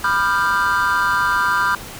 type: chord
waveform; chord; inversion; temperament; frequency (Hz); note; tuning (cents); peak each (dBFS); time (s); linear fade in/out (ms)
triangle; G dominant seventh; first; equal with one note detuned; 987.8 / 1198 / 1396.9 / 1568; B5 / D6 / F6 / G6; 0 / +34 / 0 / 0; -19; 0.04-1.75; 2
effects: pink hiss -34 dBFS RMS until 1.99 s